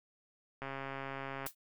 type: click train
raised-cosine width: 0.5 ms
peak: -26 dBFS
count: 116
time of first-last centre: 0.62-1.466 s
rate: 136 Hz
type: noise with exponential decay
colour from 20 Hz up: blue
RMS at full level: -35 dBFS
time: 1.46-1.55 s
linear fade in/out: 5 ms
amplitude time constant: 19 ms
effects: none